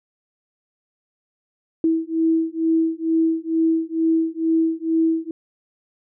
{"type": "beating tone pair", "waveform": "sine", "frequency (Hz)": [324, 326.2], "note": ["E4", "E4"], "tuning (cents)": [-30, -18], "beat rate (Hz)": 2.2, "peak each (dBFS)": -20, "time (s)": [1.84, 5.31], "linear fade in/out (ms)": 2, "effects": []}